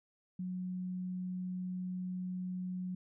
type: tone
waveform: sine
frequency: 182.8 Hz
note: F#3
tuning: 21 cents flat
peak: -36 dBFS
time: 0.39-2.95 s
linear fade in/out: 5 ms
effects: none